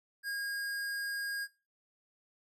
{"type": "tone", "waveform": "square", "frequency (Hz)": 1628, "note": "G#6", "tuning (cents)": -35, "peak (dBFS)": -35, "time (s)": [0.23, 1.48], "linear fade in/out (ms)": 50, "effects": ["noise-tail reverb RT60 0.3 s tail -18 dB re dry"]}